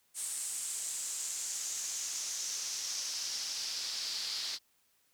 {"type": "noise with band-pass filter sweep", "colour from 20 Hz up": "pink", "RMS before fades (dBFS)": -38, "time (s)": [0.14, 4.59], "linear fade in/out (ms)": 50, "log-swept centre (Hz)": [8600, 4500], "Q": 3.8, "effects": ["white hiss -72 dBFS RMS until 5.13 s"]}